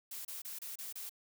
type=noise bursts; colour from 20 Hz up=blue; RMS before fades=-44 dBFS; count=6; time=0.11-1.095 s; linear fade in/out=5 ms; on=140 ms; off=29 ms; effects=none